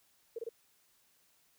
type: tone bursts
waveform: sine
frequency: 460.5 Hz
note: A#4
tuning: 21 cents flat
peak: -36 dBFS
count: 3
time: 0.36-0.491 s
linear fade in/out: 5 ms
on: 27 ms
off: 25 ms
effects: white hiss -70 dBFS RMS until 1.58 s